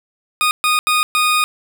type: tone bursts at uneven times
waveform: 20% pulse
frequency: 1236 Hz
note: D#6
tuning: 12 cents flat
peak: -8 dBFS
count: 4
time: 0.41-0.51 / 0.64-0.79 / 0.87-1.03 / 1.15-1.44 s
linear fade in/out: 0 ms
effects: none